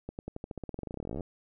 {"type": "accelerating click train", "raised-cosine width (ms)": 2, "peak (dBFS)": -24, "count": 29, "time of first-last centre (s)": [0.09, 1.208], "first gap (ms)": 99, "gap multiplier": 0.92, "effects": []}